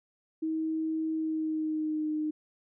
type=tone with pitch glide; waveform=sine; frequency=318.1 to 306.7 Hz; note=D#4 to D#4; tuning=+38 to -25 cents; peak=-28 dBFS; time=0.42-2.31 s; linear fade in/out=10 ms; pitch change=-63 cents; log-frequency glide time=1.13-2.11 s; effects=none